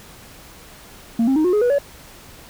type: tone with pitch steps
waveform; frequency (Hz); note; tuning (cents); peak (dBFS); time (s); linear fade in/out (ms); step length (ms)
sine; 230 / 267.3 / 310.6 / 360.9 / 419.4 / 487.4 / 566.3; A#3 / C4 / D#4 / F#4 / G#4 / B4 / C#5; -23 / +37 / -3 / -43 / +17 / -23 / +37; -11; 1.19-1.785; 5; 85
effects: tanh soft clip ceiling -13 dBFS + pink hiss -43 dBFS RMS until 2.49 s